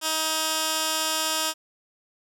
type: tone with band-pass filter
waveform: 15% pulse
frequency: 316 Hz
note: D#4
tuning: 27 cents sharp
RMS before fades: -26 dBFS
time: 0.01-1.54 s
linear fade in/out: 50 ms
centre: 7100 Hz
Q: 0.56
effects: 8-bit